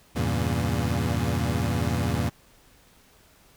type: chord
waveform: 25% pulse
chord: E diminished seventh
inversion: none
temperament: equal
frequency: 82.41 / 98 / 116.54 / 138.59 Hz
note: E2 / G2 / Bb2 / Db3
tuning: 0 / 0 / 0 / 0 cents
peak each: -24 / -27 / -24 / -28 dBFS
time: 0.15-2.3 s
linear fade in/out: 20 ms
effects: pink hiss -57 dBFS RMS until 3.56 s